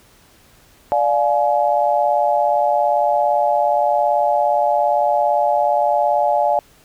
sine chord, D diminished, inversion none, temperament just, 587.3 / 704.8 / 845.8 Hz, D5 / F5 / Ab5, 0 / +16 / +31 cents, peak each -18 dBFS, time 0.92-6.59 s, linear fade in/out 0 ms, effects pink hiss -51 dBFS RMS until 6.84 s

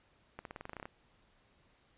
accelerating click train, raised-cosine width 0.5 ms, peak -28 dBFS, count 12, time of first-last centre 0.39-0.855 s, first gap 62 ms, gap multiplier 0.92, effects pink hiss -69 dBFS RMS until 1.97 s + resampled to 8000 Hz

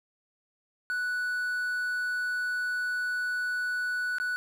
triangle tone with dropouts, 1480 Hz, F#6, in tune, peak -26 dBFS, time 0.9-4.36 s, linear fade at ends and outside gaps 0 ms, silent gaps 4.184-4.2 s, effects 9-bit

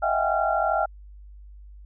sine tone cluster, 631 / 674 / 758 / 811 / 1375 Hz, D#5 / E5 / F#5 / G#5 / F6, +24 / +38 / +42 / -41 / -27 cents, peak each -27 dBFS, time 0.02-0.86 s, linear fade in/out 10 ms, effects added 50 Hz sine -42 dBFS peak until 1.85 s

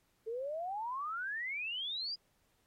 sine exponential sweep, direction up, 433.3 to 4978 Hz, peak -36 dBFS, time 0.26-2.16 s, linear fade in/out 20 ms, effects pink hiss -75 dBFS RMS until 2.66 s + AAC 48 kbps

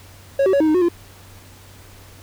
triangle tone with pitch steps, 550 / 380.8 / 559 / 314.2 / 308.7 / 364.2 / 344.4 Hz, C#5 / F#4 / C#5 / D#4 / D#4 / F#4 / F4, -14 / +50 / +14 / +17 / -14 / -27 / -24 cents, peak -11 dBFS, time 0.39-0.887 s, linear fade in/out 5 ms, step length 71 ms, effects added 95 Hz sine -44 dBFS peak until 2.22 s + pink hiss -46 dBFS RMS until 2.22 s

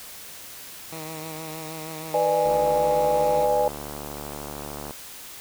10% pulse tone with vibrato, 158.3 Hz, D#3, 30 cents sharp, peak -26 dBFS, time 0.92-3.45 s, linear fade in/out 2 ms, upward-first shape sine, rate 6.4 Hz, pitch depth 34 cents each way
sine chord, G# diminished, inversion first, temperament just, 498.4 / 598 / 830.6 Hz, B4 / D5 / G#5, +16 / +31 / 0 cents, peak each -23 dBFS, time 2.14-3.68 s, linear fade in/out 2 ms
click train, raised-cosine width 1 ms, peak -21 dBFS, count 180, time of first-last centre 2.46-4.909 s, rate 73.1 Hz
effects white hiss -41 dBFS RMS until 5.4 s

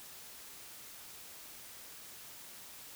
silence, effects white hiss -51 dBFS RMS until 2.95 s

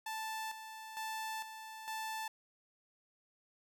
sawtooth tone with tremolo, 880 Hz, A5, in tune, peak -35 dBFS, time 0.06-2.28 s, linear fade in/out 5 ms, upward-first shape square, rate 1.1 Hz, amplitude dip 60%, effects none

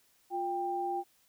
sine tone pair together, 352.4 / 791 Hz, F4 / G5, +16 / +15 cents, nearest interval octave + major second, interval 1399 cents, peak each -36 / -32 dBFS, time 0.3-1.04 s, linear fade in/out 50 ms, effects white hiss -68 dBFS RMS until 1.28 s

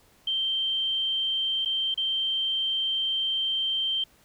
sine tone with dropouts, 3136 Hz, G7, in tune, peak -24 dBFS, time 0.27-4.04 s, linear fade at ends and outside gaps 5 ms, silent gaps 1.65-1.657 / 1.943-1.975 s, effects pink hiss -60 dBFS RMS until 4.24 s

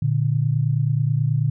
sine tone pair together, 117.53 / 146.83 Hz, A#2 / D3, +15 / 0 cents, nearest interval major third, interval 385 cents, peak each -20 dBFS, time 0.02-1.5 s, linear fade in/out 5 ms, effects none

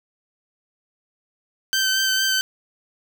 15% pulse tone with vibrato, 1546 Hz, G6, 24 cents flat, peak -12 dBFS, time 1.73-2.41 s, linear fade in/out 0 ms, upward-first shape sine, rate 4.4 Hz, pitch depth 15 cents each way, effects none

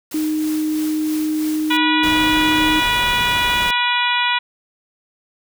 white noise with tremolo, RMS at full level -32 dBFS, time 0.11-1.77 s, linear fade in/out 5 ms, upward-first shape sine, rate 3.1 Hz, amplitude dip 40%
sine tone, 309.1 Hz, D#4, 11 cents flat, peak -17 dBFS, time 0.14-2.8 s, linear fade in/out 5 ms
harmonic tone, 486.6 Hz, B4, 26 cents flat, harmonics 2 / 3 / 4 / 5 / 6 / 7 / 8, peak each -20 / -24 / -24 / -22 / -25 / -23 / -29 dBFS, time 1.7-4.39 s, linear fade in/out 10 ms
pink noise, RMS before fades -27 dBFS, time 2.03-3.71 s, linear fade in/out 5 ms
effects none

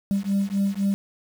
sine beating tone pair, 196 / 199.9 Hz, G3 / G3, 0 / +34 cents, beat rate 3.9 Hz, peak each -22 dBFS, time 0.11-0.94 s, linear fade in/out 0 ms, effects tanh soft clip ceiling -17 dBFS + 7-bit

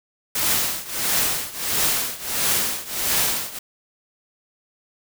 white noise with tremolo, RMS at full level -19 dBFS, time 0.35-3.59 s, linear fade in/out 5 ms, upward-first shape triangle, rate 1.5 Hz, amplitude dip 90%, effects none

